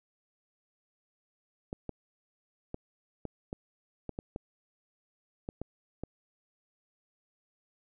clicks, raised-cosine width 2 ms, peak -23 dBFS, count 11, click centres 1.729 / 1.893 / 2.744 / 3.253 / 3.529 / 4.093 / 4.189 / 4.361 / 5.489 / 5.616 / 6.036 s, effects none

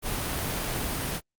pink noise, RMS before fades -30 dBFS, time 0.02-1.21 s, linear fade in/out 50 ms, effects Opus 32 kbps

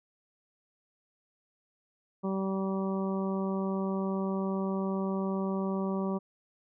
harmonic tone, 192.5 Hz, G3, 31 cents flat, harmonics 1 / 2 / 3 / 4 / 5 / 6, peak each -30 / -35 / -39 / -45 / -42 / -43 dBFS, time 2.23-6.19 s, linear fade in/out 20 ms, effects none

